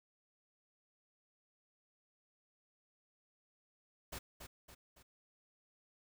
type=noise with echo; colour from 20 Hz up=pink; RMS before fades=-45 dBFS; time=4.12-4.19 s; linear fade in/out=10 ms; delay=280 ms; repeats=3; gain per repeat=-6 dB; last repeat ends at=5.03 s; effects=none